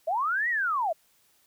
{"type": "linear two-way sweep", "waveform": "sine", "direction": "up then down", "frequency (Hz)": [603, 1975.5, 603], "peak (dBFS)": -24, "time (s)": [0.07, 0.93], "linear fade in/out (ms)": 10, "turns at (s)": 0.49, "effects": ["white hiss -65 dBFS RMS until 1.46 s"]}